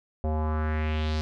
square tone with low-pass filter sweep, 77.5 Hz, D#2, 6 cents flat, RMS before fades -27 dBFS, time 0.24-1.21 s, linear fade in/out 0 ms, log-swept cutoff 640 to 5000 Hz, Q 2.6, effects none

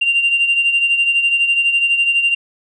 sine beating tone pair, 2775 / 2787 Hz, F7 / F7, -12 / -4 cents, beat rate 12 Hz, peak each -12 / -19 dBFS, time 0.01-2.35 s, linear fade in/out 10 ms, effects tanh soft clip ceiling -7 dBFS

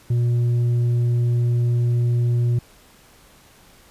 sine tone with tanh clipping, 120 Hz, B2, 49 cents flat, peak -17 dBFS, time 0.1-2.59 s, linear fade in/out 5 ms, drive 4 dB, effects pink hiss -51 dBFS RMS until 3.9 s + resampled to 32000 Hz

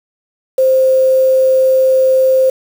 sine tone with quantisation, 523.3 Hz, C5, in tune, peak -7 dBFS, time 0.58-2.5 s, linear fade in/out 5 ms, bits 5, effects none

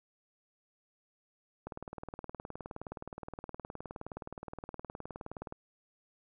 click train, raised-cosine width 1 ms, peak -27 dBFS, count 75, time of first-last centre 1.67-5.524 s, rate 19.2 Hz, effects none

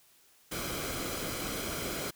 pink noise with comb filter, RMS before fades -36 dBFS, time 0.51-2.11 s, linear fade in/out 10 ms, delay 1.1 ms, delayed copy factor -0.55, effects white hiss -63 dBFS RMS until 2.15 s

